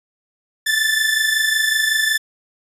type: tone pair together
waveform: sawtooth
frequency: 1743.6 / 1769 Hz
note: A6 / A6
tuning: -16 / +9 cents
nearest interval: unison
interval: 25 cents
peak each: -15 dBFS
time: 0.66-2.18 s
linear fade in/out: 10 ms
effects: resampled to 32000 Hz